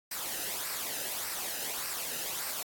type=noise with flanger; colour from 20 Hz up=white; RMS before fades=-36 dBFS; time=0.11-2.63 s; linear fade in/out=5 ms; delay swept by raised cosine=0.29 to 0.91 ms; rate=1.7 Hz; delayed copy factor=-0.55; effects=AAC 64 kbps